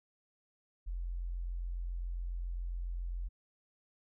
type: tone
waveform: sine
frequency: 43.65 Hz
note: F1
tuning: in tune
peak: -35 dBFS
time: 0.86-3.29 s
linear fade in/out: 20 ms
effects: none